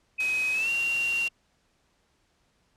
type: tone with pitch glide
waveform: sine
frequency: 2529 to 2758 Hz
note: D#7 to F7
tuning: +28 to -22 cents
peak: -24 dBFS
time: 0.18-1.29 s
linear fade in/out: 20 ms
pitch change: +150 cents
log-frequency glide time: 0.53-0.7 s
type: noise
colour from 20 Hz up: white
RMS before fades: -38 dBFS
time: 0.2-1.28 s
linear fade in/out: 2 ms
effects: pink hiss -69 dBFS RMS until 2.76 s + low-pass 8000 Hz 12 dB/octave